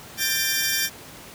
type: tone cluster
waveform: 15% pulse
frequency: 1578 / 1785 / 2373 / 5660 Hz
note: G6 / A6 / D7 / F8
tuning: +11 / +24 / +17 / +22 cents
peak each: -21 dBFS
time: 0.17-0.9 s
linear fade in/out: 50 ms
effects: pink hiss -42 dBFS RMS until 1.34 s + high-pass 80 Hz 12 dB/octave